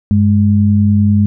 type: tone pair together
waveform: sine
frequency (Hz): 97.63 / 207.7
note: G2 / G#3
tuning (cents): -7 / 0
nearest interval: octave + minor second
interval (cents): 1307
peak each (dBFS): -10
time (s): 0.11-1.26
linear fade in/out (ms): 0
effects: none